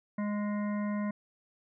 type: harmonic tone with a mistuned harmonic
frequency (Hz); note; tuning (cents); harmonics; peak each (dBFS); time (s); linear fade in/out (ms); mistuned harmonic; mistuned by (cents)
207.2; G#3; -4; 1 / 3 / 5 / 7 / 9 / 10; -30 / -41 / -43 / -51 / -48 / -52; 0.18-1.11; 5; 10; +21
effects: none